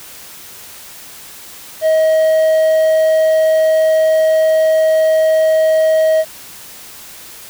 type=tone; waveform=triangle; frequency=634 Hz; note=D#5; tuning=32 cents sharp; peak=-7 dBFS; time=1.81-6.25 s; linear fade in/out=50 ms; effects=white hiss -35 dBFS RMS until 7.49 s